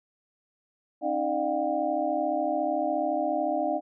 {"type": "tone cluster", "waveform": "sine", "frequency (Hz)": [272.3, 309.7, 601, 711, 785], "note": ["C#4", "D#4", "D5", "F5", "G5"], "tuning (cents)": [-31, -8, 40, 31, 2], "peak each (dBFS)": [-35, -31, -29, -29, -34], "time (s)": [1.01, 3.81], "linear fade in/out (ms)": 50, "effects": []}